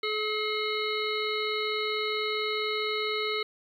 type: harmonic tone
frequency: 427.8 Hz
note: A4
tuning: 49 cents flat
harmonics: 1 / 3 / 5 / 7 / 9 / 10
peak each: -31 / -35 / -33 / -39 / -36 / -38 dBFS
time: 0.03-3.43 s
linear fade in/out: 5 ms
effects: 10-bit